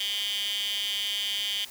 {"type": "tone with high-pass filter", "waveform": "15% pulse", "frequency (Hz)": 203.4, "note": "G#3", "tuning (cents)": -36, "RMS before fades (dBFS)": -30, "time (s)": [0, 1.65], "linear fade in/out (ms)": 5, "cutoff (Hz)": 3000, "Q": 8.9, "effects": ["white hiss -46 dBFS RMS until 1.7 s"]}